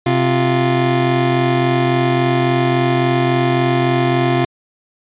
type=tone pair together; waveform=25% pulse; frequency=130.8 / 348.8 Hz; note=C3 / F4; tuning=0 / -2 cents; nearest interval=octave + perfect fourth; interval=1698 cents; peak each=-12 dBFS; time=0.06-4.45 s; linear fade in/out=5 ms; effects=resampled to 8000 Hz